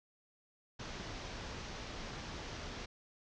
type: low-pass noise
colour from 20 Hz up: pink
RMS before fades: -45 dBFS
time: 0.79-2.86 s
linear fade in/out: 10 ms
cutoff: 6300 Hz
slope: 48 dB/octave
effects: none